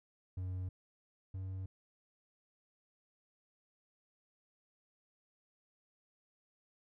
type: tone pair in turn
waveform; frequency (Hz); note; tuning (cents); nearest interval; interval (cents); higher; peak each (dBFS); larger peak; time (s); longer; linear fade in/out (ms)
triangle; 92.2 / 94.57; F#2 / F#2; -6 / +38; unison; 44; second; -35 / -37; first; 0.37-0.69 / 1.34-1.66; neither; 5
effects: none